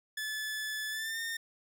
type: tone with pitch glide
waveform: sawtooth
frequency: 1731 to 1823.4 Hz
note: A6 to A#6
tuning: -29 to -39 cents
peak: -31 dBFS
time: 0.17-1.37 s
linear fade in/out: 5 ms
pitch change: +90 cents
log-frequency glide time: 0.9-1.2 s
effects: none